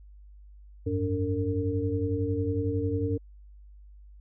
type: tone cluster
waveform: sine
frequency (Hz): 91.4 / 102.4 / 287.6 / 455.3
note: F#2 / G#2 / D4 / A#4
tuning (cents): -21 / -24 / -36 / -41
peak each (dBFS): -31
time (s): 0.86-3.18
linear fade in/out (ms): 10
effects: added 50 Hz sine -47 dBFS peak until 4.2 s